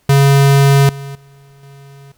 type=tone with level steps; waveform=square; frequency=139 Hz; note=C#3; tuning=5 cents sharp; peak=-7 / -26 / -42 / -37 dBFS; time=0.09-2.12 s; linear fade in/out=5 ms; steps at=0.89 / 1.15 / 1.63 s; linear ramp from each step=2 ms; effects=pink hiss -57 dBFS RMS until 2.17 s